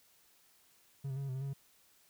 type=tone with pitch steps; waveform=triangle; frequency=138.2 / 132.3 / 138.7 / 137.7 / 128.9 / 133 / 138.6 / 137.4 Hz; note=C#3 / C3 / C#3 / C#3 / C3 / C3 / C#3 / C#3; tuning=-5 / +20 / +1 / -11 / -26 / +29 / 0 / -15 cents; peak=-34 dBFS; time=1.04-1.536 s; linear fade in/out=10 ms; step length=62 ms; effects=white hiss -67 dBFS RMS until 2.09 s